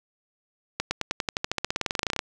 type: accelerating click train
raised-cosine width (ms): 0.2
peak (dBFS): -8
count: 24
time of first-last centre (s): 0.8-2.192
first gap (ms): 110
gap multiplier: 0.94
effects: none